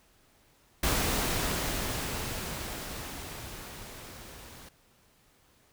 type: noise with level ramp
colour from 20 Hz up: pink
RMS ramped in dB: -27 to -49 dBFS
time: 0.83-4.69 s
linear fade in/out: 5 ms
effects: pink hiss -64 dBFS RMS until 5.72 s